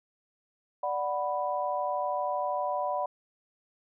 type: chord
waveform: sine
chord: B minor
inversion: first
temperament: equal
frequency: 587.3 / 740 / 987.8 Hz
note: D5 / F#5 / B5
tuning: 0 / 0 / 0 cents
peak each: -32 dBFS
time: 0.83-3.06 s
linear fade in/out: 5 ms
effects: none

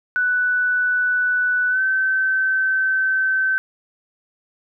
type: tone with pitch glide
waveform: sine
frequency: 1487 to 1538.5 Hz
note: F#6 to G6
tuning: +8 to -33 cents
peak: -16 dBFS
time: 0.16-3.58 s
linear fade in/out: 0 ms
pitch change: +59 cents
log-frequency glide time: 1.69-1.81 s
effects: none

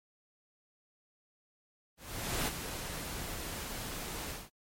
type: noise with ADSR envelope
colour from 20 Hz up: pink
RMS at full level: -32 dBFS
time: 1.97-4.5 s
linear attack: 500 ms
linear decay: 30 ms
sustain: -8 dB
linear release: 190 ms
effects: MP3 64 kbps

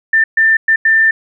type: tone bursts at uneven times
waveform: sine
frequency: 1787 Hz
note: A6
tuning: 26 cents sharp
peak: -7 dBFS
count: 4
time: 0.13-0.24 / 0.37-0.57 / 0.68-0.76 / 0.85-1.11 s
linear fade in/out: 5 ms
effects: none

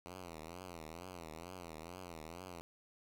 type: tone with vibrato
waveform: 5% pulse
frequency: 85 Hz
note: F2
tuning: 46 cents flat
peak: -36 dBFS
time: 0.06-2.61 s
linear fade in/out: 0 ms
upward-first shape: triangle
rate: 2.2 Hz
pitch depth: 180 cents each way
effects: none

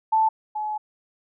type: tone pair in turn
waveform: sine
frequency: 880 / 852 Hz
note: A5 / G#5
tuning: 0 / +44 cents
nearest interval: minor second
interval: 56 cents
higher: first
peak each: -16 / -25 dBFS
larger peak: first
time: 0.12-0.29 / 0.55-0.78 s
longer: second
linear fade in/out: 10 ms
effects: none

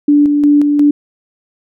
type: tone with tremolo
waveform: sine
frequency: 291.6 Hz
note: D4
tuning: 12 cents flat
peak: -5 dBFS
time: 0.08-0.91 s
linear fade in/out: 5 ms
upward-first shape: square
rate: 2.8 Hz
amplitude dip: 35%
effects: none

